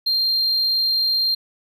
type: tone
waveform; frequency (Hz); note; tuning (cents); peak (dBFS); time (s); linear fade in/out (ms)
triangle; 4186; C8; 0; -15; 0.06-1.35; 10
effects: tanh soft clip ceiling -11 dBFS